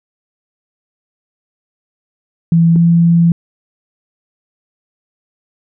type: tone pair in turn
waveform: sine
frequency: 166.8 / 169.03 Hz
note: E3 / E3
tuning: +21 / +44 cents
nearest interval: unison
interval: 23 cents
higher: second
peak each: -6 dBFS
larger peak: neither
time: 2.52-2.76 / 2.76-3.32 s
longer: second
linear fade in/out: 2 ms
effects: none